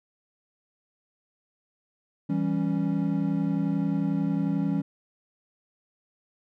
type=chord; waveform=triangle; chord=C# diminished; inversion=first; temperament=equal; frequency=164.81 / 196 / 277.2 Hz; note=E3 / G3 / C#4; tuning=0 / 0 / 0 cents; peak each=-26 dBFS; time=2.29-4.82 s; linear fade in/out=10 ms; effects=none